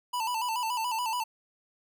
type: tone with vibrato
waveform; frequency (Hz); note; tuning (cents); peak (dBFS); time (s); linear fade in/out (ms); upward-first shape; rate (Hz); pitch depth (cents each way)
square; 937; A#5; +9; -29; 0.13-1.24; 10; square; 7; 86
effects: none